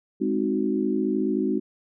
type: chord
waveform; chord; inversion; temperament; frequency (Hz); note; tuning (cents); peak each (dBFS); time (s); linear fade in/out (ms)
sine; Ab dominant seventh; none; equal; 207.7 / 261.6 / 311.1 / 370; Ab3 / C4 / Eb4 / Gb4; 0 / 0 / 0 / 0; -27; 0.2-1.6; 20
effects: none